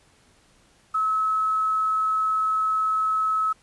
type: tone with quantisation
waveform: sine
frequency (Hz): 1291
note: E6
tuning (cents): -37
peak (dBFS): -20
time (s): 0.94-3.53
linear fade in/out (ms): 10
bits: 8
effects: pink hiss -59 dBFS RMS until 3.62 s + resampled to 24000 Hz